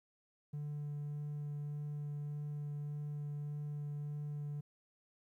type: tone with vibrato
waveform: triangle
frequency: 146.83 Hz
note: D3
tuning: in tune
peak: -36 dBFS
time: 0.53-4.61 s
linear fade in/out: 10 ms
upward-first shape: sine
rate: 1.7 Hz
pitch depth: 9 cents each way
effects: tanh soft clip ceiling -33 dBFS + 13-bit